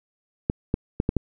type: clicks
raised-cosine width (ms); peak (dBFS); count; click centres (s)
3; -8; 5; 0.499 / 0.741 / 1.001 / 1.091 / 1.167
effects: none